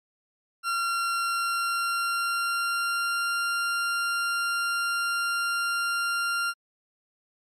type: tone with pitch glide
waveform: 40% pulse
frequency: 1374 to 1390 Hz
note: F6 to F6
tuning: -29 to -9 cents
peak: -24 dBFS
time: 0.63-6.54 s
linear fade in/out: 50 ms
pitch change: +20 cents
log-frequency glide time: 1.2-3.38 s
effects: low-pass 12000 Hz 12 dB/octave + MP3 96 kbps